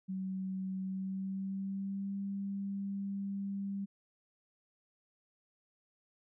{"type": "tone with pitch glide", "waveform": "sine", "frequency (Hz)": [189.2, 197.8], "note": ["F#3", "G3"], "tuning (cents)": [39, 16], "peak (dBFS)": -35, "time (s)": [0.08, 3.86], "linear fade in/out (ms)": 20, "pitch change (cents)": 77, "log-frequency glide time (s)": [0.82, 2.16], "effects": []}